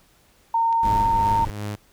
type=tone; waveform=sine; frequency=916 Hz; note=A#5; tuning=31 cents flat; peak=-17 dBFS; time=0.54-1.45 s; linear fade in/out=5 ms
type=click; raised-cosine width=0.2 ms; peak=-24 dBFS; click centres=0.727 s
type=noise; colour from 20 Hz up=brown; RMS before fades=-29 dBFS; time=0.83-1.5 s; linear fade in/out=0 ms
type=tone with tremolo; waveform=sawtooth; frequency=103.83 Hz; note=G#2; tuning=in tune; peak=-23 dBFS; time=0.84-1.76 s; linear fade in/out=10 ms; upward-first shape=sine; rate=2.7 Hz; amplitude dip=55%
effects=pink hiss -58 dBFS RMS until 1.92 s